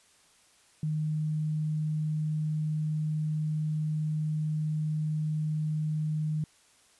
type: tone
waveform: sine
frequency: 154.1 Hz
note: D#3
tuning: 16 cents flat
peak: -27 dBFS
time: 0.83-6.44 s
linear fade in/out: 2 ms
effects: white hiss -62 dBFS RMS until 6.99 s + resampled to 24000 Hz